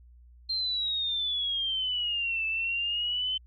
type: exponential two-way sweep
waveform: sine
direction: down then up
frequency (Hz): 4186 to 2628 to 3068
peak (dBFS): -27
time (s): 0.49-3.38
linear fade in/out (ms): 10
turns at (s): 2.46
effects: added 60 Hz sine -51 dBFS peak until 3.46 s